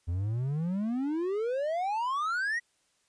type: exponential sweep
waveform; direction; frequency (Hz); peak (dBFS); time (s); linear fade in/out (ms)
triangle; up; 82.2 to 1948; -26; 0.07-2.6; 20
effects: white hiss -71 dBFS RMS until 3.08 s + resampled to 22050 Hz